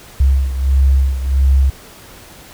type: beating tone pair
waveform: sine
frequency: 66.9 / 68.4 Hz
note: C2 / C#2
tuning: +39 / -23 cents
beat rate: 1.5 Hz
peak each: -11 / -16 dBFS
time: 0.2-1.7 s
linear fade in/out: 5 ms
effects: pink hiss -39 dBFS RMS until 2.53 s